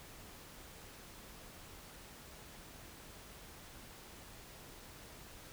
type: silence
effects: pink hiss -54 dBFS RMS until 5.52 s